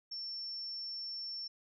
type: tone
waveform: sine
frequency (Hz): 5420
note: E8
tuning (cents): +47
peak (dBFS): -39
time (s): 0.11-1.48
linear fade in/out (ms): 10
effects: none